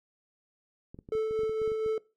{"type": "clicks", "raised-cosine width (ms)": 3, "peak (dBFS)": -32, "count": 12, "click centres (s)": [0.945, 0.989, 1.089, 1.152, 1.31, 1.392, 1.434, 1.495, 1.617, 1.677, 1.718, 1.862]}
{"type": "tone with tremolo", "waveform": "triangle", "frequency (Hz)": 438.6, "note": "A4", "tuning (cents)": -6, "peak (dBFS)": -23, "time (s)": [1.12, 1.98], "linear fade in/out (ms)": 2, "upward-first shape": "triangle", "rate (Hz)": 4.2, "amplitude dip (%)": 40}
{"effects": ["noise-tail reverb RT60 0.3 s tail -21 dB re dry"]}